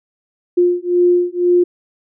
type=beating tone pair; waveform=sine; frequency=352.9 / 354.9 Hz; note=F4 / F4; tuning=+18 / +28 cents; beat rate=2 Hz; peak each=-14 dBFS; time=0.57-1.64 s; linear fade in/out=10 ms; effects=none